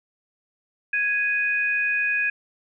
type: tone pair together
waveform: sine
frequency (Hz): 1661.2 / 2489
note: G#6 / D#7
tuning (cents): 0 / 0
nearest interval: perfect fifth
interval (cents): 700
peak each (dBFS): -23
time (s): 0.93-2.3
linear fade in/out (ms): 5
effects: none

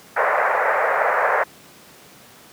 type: band-pass noise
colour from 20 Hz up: pink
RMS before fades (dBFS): -19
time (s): 0.16-1.44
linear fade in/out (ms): 10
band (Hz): 490 to 2000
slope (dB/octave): 48
effects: pink hiss -46 dBFS RMS until 2.52 s + high-pass 150 Hz 12 dB/octave

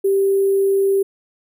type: tone with sample-and-hold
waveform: sine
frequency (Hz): 392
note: G4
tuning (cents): 0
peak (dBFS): -13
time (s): 0.04-1.03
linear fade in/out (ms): 10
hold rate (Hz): 11025
effects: none

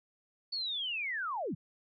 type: linear sweep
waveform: sine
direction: down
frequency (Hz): 4511 to 111.9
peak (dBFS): -33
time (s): 0.52-1.55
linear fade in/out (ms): 10
effects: none

